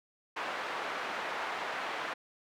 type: band-pass noise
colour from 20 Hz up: pink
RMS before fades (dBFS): -37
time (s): 0.36-2.14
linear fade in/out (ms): 10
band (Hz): 690 to 2100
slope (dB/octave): 12
effects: none